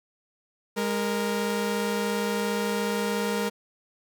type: tone pair together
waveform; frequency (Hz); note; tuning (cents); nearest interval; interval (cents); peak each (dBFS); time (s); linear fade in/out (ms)
sawtooth; 204.9 / 466.9; G#3 / A#4; -23 / +3; octave + major second; 1426; -24; 0.76-3.5; 20
effects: none

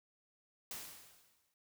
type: noise with exponential decay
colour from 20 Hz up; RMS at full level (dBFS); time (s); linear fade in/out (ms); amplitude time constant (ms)
white; -43; 0.71-1.54; 1; 180
effects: noise-tail reverb RT60 0.1 s tail -21 dB re dry

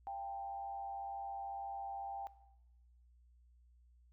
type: tone with frequency modulation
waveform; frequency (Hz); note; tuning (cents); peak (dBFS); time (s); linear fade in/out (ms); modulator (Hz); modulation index
sine; 791; G5; +15; -40; 0.07-2.27; 0; 102; 0.51
effects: noise-tail reverb RT60 0.9 s tail -17 dB re dry + added 60 Hz sine -63 dBFS peak until 4.12 s

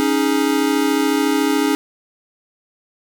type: chord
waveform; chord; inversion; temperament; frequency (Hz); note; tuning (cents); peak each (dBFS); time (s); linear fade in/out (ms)
square; C# suspended second; none; equal; 277.2 / 311.1 / 415.3; C#4 / D#4 / G#4; 0 / 0 / 0; -19 / -20 / -22; 0-1.75; 0
effects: none

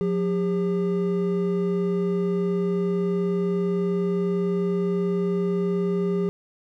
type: tone pair together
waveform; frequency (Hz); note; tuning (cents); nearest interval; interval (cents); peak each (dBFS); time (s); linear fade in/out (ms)
triangle; 179.23 / 402; F3 / G4; +45 / +44; octave + major second; 1399; -22; 0.01-6.29; 0
effects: none

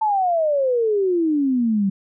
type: exponential sweep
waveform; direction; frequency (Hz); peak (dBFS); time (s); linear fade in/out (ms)
sine; down; 890 to 190; -16; 0.01-1.9; 10
effects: none

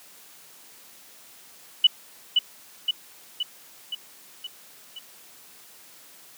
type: tone with echo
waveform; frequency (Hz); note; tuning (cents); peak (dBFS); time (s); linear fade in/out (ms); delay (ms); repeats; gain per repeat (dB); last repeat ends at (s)
sine; 2965; F#7; +3; -11; 1.84-1.87; 5; 520; 6; -4; 4.99
effects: white hiss -50 dBFS RMS until 6.37 s + high-pass 150 Hz 12 dB/octave

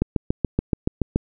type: click train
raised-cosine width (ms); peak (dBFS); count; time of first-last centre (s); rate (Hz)
3; -6; 9; 0.02-1.16; 7.02
effects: none

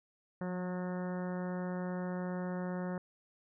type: harmonic tone with a mistuned harmonic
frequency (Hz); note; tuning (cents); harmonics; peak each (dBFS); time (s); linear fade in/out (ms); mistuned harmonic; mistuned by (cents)
181.5; F#3; -33; 1 / 2 / 3 / 4 / 5 / 6 / 7 / 8 / 9 / 10; -36 / -44 / -43 / -50 / -50 / -53 / -55 / -53 / -57 / -55; 0.41-2.98; 2; 1; -21
effects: none

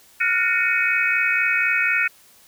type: tone cluster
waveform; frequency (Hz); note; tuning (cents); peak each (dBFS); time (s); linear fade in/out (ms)
sine; 1403 / 1467 / 1832 / 2237 / 2530; F6 / F#6 / A#6 / C#7 / D#7; +8 / -15 / -31 / +15 / +28; -26 / -24 / -24 / -23 / -22; 0.2-2.08; 10
effects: white hiss -52 dBFS RMS until 2.47 s

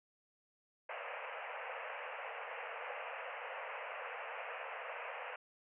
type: band-pass noise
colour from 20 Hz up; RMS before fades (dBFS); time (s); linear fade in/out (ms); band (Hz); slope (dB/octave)
pink; -45; 0.89-5.36; 5; 470 to 2800; 96
effects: none

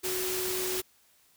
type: tone in noise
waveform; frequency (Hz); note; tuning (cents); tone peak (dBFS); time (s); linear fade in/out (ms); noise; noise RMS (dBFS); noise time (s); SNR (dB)
sine; 370; F#4; 0; -33; 0.03-0.82; 20; white; -33; 0.03-0.82; -3
effects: white hiss -64 dBFS RMS until 1.36 s

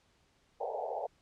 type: band-pass noise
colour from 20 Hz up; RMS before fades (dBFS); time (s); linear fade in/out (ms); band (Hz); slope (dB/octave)
white; -37; 0.6-1.07; 10; 430 to 860; 96
effects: pink hiss -70 dBFS RMS until 1.21 s + low-pass 7000 Hz 12 dB/octave

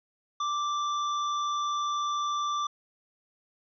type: tone with hard clipping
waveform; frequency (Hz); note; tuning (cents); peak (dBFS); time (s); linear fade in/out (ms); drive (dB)
triangle; 1174.7; D6; 0; -29; 0.4-2.67; 5; 15
effects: resampled to 16000 Hz

